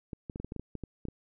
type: clicks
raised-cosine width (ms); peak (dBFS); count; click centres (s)
3; -25; 12; 0.132 / 0.298 / 0.359 / 0.4 / 0.446 / 0.521 / 0.563 / 0.596 / 0.753 / 0.837 / 1.053 / 1.085
effects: none